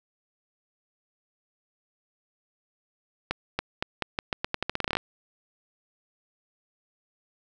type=accelerating click train; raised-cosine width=0.3 ms; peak=-10 dBFS; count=18; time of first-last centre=3.31-4.97 s; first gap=280 ms; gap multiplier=0.84; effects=none